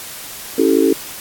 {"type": "chord", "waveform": "sine", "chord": "A dominant seventh", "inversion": "first", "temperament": "equal with one note detuned", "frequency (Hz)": [277.2, 329.6, 387.3, 440], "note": ["C#4", "E4", "G4", "A4"], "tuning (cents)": [0, 0, -21, 0], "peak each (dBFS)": -16, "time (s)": [0.58, 0.93], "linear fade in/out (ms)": 5, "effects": ["white hiss -31 dBFS RMS until 1.2 s", "AAC 64 kbps"]}